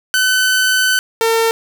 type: tone pair in turn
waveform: sawtooth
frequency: 1514 / 453.6 Hz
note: F#6 / A#4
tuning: +39 / -47 cents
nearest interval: octave + major sixth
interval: 2086 cents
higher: first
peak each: -8 dBFS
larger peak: neither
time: 0.14-0.99 / 1.21-1.51 s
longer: first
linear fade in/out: 0 ms
effects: none